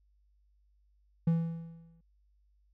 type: tone with exponential decay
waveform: triangle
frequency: 165.7 Hz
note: E3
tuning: 9 cents sharp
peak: -20 dBFS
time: 1.27-2.01 s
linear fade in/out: 5 ms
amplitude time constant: 160 ms
effects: added 50 Hz sine -65 dBFS peak until 2.73 s